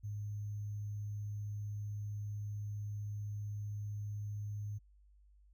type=tone with sample-and-hold; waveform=sine; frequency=103.83 Hz; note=G#2; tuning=in tune; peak=-38 dBFS; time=0.03-4.79 s; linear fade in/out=20 ms; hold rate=6300 Hz; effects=added 50 Hz sine -61 dBFS peak until 5.53 s